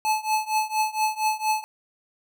square tone with tremolo, 864 Hz, A5, 32 cents flat, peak -19 dBFS, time 0.05-1.64 s, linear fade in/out 0 ms, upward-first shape triangle, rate 4.3 Hz, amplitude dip 95%, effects none

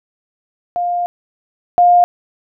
sine tone pair in turn, 704 / 706.8 Hz, F5 / F5, +14 / +21 cents, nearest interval unison, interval 7 cents, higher second, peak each -15 / -6 dBFS, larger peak second, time 0.76-1.06 / 1.78-2.04 s, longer first, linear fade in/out 0 ms, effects none

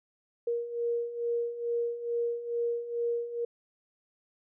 sine beating tone pair, 470 / 472.3 Hz, A#4 / A#4, +14 / +23 cents, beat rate 2.3 Hz, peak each -35 / -30 dBFS, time 0.47-3.45 s, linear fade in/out 5 ms, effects none

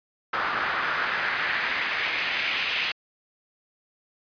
pink noise with band-pass filter sweep, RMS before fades -27 dBFS, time 0.33-2.92 s, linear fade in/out 5 ms, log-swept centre 1300 to 2700 Hz, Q 2.4, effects resampled to 11025 Hz

